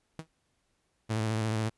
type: tone with exponential decay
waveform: sawtooth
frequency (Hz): 160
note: D#3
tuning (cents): +49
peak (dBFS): -30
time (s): 0.19-0.27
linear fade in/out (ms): 0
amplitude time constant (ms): 17
type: tone with vibrato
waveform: sawtooth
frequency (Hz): 110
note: A2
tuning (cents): 0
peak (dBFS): -24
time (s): 1.09-1.7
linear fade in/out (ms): 20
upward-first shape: square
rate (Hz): 14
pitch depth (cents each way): 32
effects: pink hiss -75 dBFS RMS until 1.77 s + resampled to 24000 Hz